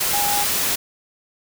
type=tone in noise; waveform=sine; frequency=818 Hz; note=G#5; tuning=26 cents flat; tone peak=-22 dBFS; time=0.13-0.44 s; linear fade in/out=10 ms; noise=white; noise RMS=-21 dBFS; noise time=0-0.76 s; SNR=-4 dB; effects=none